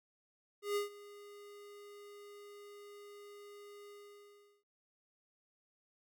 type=tone with ADSR envelope; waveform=square; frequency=409.4 Hz; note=G#4; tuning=25 cents flat; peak=-32 dBFS; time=0.62-4.64 s; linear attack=140 ms; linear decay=130 ms; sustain=-20 dB; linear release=750 ms; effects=none